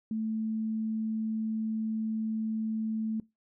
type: tone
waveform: sine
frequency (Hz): 220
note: A3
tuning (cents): 0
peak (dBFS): -29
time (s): 0.11-3.2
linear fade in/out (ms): 2
effects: noise-tail reverb RT60 0.2 s tail -21 dB re dry